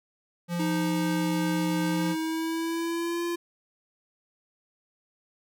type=tone; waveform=square; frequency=173.3 Hz; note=F3; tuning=13 cents flat; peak=-28 dBFS; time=0.48-2.16 s; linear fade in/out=50 ms
type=tone with pitch glide; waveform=square; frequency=311.4 to 343.5 Hz; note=D#4 to F4; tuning=+2 to -29 cents; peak=-28 dBFS; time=0.59-3.36 s; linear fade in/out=10 ms; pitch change=+169 cents; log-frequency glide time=1.85-3.24 s
effects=none